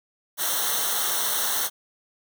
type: noise with comb filter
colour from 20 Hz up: white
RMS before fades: -25 dBFS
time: 0.37-1.7 s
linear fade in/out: 50 ms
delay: 0.41 ms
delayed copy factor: -0.9
effects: none